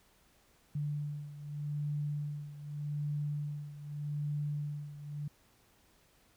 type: beating tone pair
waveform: sine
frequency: 146.83 / 147.66 Hz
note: D3 / D3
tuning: 0 / +10 cents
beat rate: 0.83 Hz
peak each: -36 / -40 dBFS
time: 0.75-5.28 s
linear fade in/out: 5 ms
effects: pink hiss -67 dBFS RMS until 6.36 s